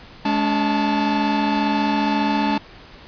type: tone cluster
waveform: 45% pulse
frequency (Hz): 211 / 285.7 / 879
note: G#3 / D4 / A5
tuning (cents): +28 / -48 / -2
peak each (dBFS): -22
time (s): 0.25-2.58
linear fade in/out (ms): 5
effects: pink hiss -43 dBFS RMS until 3.07 s + resampled to 11025 Hz